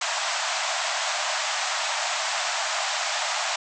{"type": "band-pass noise", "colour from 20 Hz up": "pink", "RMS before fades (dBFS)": -27, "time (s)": [0.01, 3.56], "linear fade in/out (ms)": 5, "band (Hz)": [610, 7900], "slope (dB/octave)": 96, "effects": []}